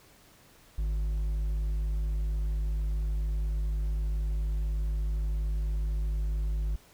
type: tone with hard clipping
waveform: triangle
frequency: 52.1 Hz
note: G#1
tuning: 6 cents sharp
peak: -28 dBFS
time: 0.78-6.76 s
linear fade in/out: 5 ms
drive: 7 dB
effects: pink hiss -58 dBFS RMS until 6.93 s